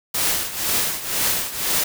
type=noise with tremolo; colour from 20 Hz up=white; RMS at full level=-19 dBFS; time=0.14-1.84 s; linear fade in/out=5 ms; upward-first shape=triangle; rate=2 Hz; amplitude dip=80%; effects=none